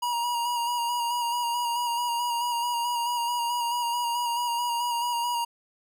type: tone with vibrato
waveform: square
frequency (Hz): 954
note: A#5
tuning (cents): +40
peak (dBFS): -26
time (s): 0.02-5.45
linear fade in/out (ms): 10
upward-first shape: square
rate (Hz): 4.6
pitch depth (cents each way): 23
effects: none